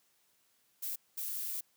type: noise bursts at uneven times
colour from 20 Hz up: violet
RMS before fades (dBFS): -38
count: 2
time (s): 0.82-0.96 / 1.17-1.61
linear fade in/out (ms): 10
effects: white hiss -72 dBFS RMS until 1.76 s + high-pass 80 Hz 12 dB/octave